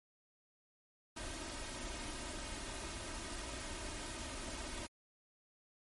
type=noise with comb filter; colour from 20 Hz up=pink; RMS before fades=-44 dBFS; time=1.16-4.87 s; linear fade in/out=10 ms; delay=3.2 ms; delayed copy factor=+0.65; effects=MP3 48 kbps